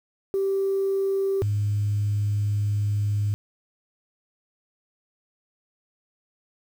sine tone pair in turn, 390 / 103.3 Hz, G4 / G#2, -9 / -9 cents, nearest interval octave + major seventh, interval 2300 cents, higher first, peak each -20 dBFS, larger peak neither, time 0.34-1.42 / 1.42-3.34 s, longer second, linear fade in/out 0 ms, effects tanh soft clip ceiling -17 dBFS + 8-bit

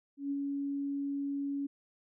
sine tone with ADSR envelope, 280.7 Hz, C#4, 22 cents sharp, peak -30 dBFS, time 0.17-1.67 s, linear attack 140 ms, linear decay 39 ms, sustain -2 dB, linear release 11 ms, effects none

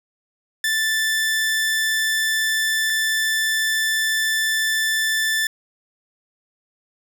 sawtooth tone pair in turn, 1762 / 1762 Hz, A6 / A6, +2 / +2 cents, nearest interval unison, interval 0 cents, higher neither, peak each -15 dBFS, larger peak neither, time 0.64-2.9 / 2.9-5.47 s, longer second, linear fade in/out 2 ms, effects none

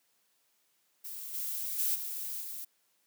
violet noise with level steps, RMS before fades -42 / -36 / -30 / -38 / -41 dBFS, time 1.04-2.65 s, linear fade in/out 10 ms, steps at 1.33 / 1.78 / 1.94 / 2.4 s, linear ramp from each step 20 ms, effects white hiss -73 dBFS RMS until 3.06 s + high-pass 150 Hz 12 dB/octave

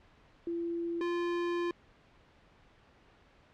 sine / square tone pair in turn, 339.5 / 346.6 Hz, F4 / F4, -49 / -13 cents, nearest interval unison, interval 36 cents, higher second, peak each -32 / -31 dBFS, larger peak second, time 0.47-1.01 / 1.01-1.71 s, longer second, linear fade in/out 2 ms, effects pink hiss -62 dBFS RMS until 3.53 s + low-pass 3000 Hz 12 dB/octave

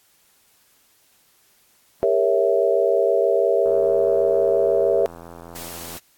sine chord, G diminished seventh, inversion none, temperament equal with one note detuned, 400 / 466.2 / 554.4 / 659.3 Hz, G4 / Bb4 / Db5 / Fb5, +35 / 0 / 0 / 0 cents, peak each -21 dBFS, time 2.03-5.06 s, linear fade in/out 0 ms
click train, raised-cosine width 1 ms, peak -25 dBFS, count 196, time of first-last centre 3.66-5.965 s, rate 84.6 Hz
white noise, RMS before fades -36 dBFS, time 5.55-5.99 s, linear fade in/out 10 ms
effects white hiss -59 dBFS RMS until 6.17 s + AAC 64 kbps

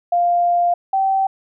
sine tone pair in turn, 698.5 / 773.2 Hz, F5 / G5, 0 / -24 cents, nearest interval major second, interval 176 cents, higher second, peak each -13 / -14 dBFS, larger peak first, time 0.12-0.74 / 0.93-1.27 s, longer first, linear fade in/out 5 ms, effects none

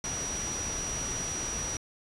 sine tone in noise, 5810 Hz, F#8, 32 cents flat, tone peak -33 dBFS, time 0.04-1.77 s, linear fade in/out 2 ms, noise pink, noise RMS -37 dBFS, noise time 0.04-1.77 s, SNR +1 dB, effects resampled to 24000 Hz

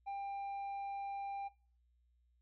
sine tone with tanh clipping, 795 Hz, G5, 24 cents sharp, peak -40 dBFS, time 0.06-1.49 s, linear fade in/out 20 ms, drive 4 dB, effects noise-tail reverb RT60 0.4 s tail -21 dB re dry + added 60 Hz sine -70 dBFS peak until 2.41 s

